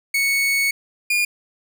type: tone pair in turn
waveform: 40% pulse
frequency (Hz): 2217 / 2425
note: C#7 / D#7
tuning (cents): 0 / -45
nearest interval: major second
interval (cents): 155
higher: second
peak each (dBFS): -16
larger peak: neither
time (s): 0.14-0.71 / 1.1-1.25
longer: first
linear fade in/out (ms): 5
effects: none